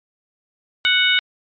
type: harmonic tone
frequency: 740 Hz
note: F#5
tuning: in tune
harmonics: 2 / 3 / 4 / 5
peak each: -19 / -19 / -19 / -19 dBFS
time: 0.85-1.19 s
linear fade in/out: 0 ms
effects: MP3 32 kbps